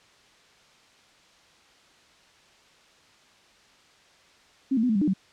sine tone with pitch steps, 267.8 / 222.3 / 251 / 218.1 / 196.7 / 301.6 / 190.7 Hz, C4 / A3 / B3 / A3 / G3 / D4 / G3, +40 / +18 / +28 / -15 / +6 / +46 / -47 cents, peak -20 dBFS, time 4.71-5.137 s, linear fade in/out 10 ms, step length 61 ms, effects white hiss -57 dBFS RMS until 5.32 s + low-pass 5000 Hz 12 dB/octave

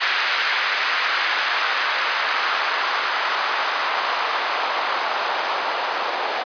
white noise with band-pass filter sweep, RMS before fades -22 dBFS, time 0-6.44 s, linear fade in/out 20 ms, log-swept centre 1700 to 770 Hz, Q 1.3, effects high-pass 400 Hz 12 dB/octave + resampled to 11025 Hz

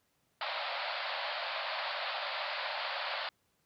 pink band-pass noise, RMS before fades -37 dBFS, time 0.41-3.29 s, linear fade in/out 2 ms, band 550 to 4700 Hz, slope 96 dB/octave, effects pink hiss -75 dBFS RMS until 3.65 s + high-pass 80 Hz 12 dB/octave

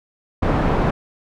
pink low-pass noise, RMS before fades -18 dBFS, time 0.42-0.91 s, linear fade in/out 10 ms, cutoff 1200 Hz, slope 12 dB/octave, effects none

